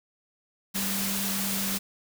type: tone in noise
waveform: sine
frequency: 196 Hz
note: G3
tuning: in tune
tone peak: -32 dBFS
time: 0.74-1.79 s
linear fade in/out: 20 ms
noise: white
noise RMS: -30 dBFS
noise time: 0.74-1.79 s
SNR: -5 dB
effects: none